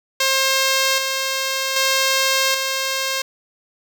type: tone with tremolo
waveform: 5% pulse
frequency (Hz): 533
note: C5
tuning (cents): +32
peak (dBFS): -4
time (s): 0.2-3.22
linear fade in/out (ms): 5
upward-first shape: square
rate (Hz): 0.64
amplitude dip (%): 40
effects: none